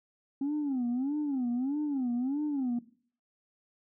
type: tone with vibrato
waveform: sine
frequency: 268.2 Hz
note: C4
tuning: 43 cents sharp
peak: -26 dBFS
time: 0.41-2.79 s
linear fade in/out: 5 ms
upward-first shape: sine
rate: 1.6 Hz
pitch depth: 200 cents each way
effects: noise-tail reverb RT60 0.5 s tail -17 dB re dry + tanh soft clip ceiling -26 dBFS